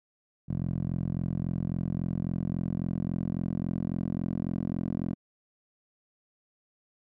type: tone with band-pass filter sweep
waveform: 10% pulse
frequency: 43.65 Hz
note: F1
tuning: in tune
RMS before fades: -31 dBFS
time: 0.48-5.15 s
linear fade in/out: 20 ms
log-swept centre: 150 to 230 Hz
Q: 1.6
effects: none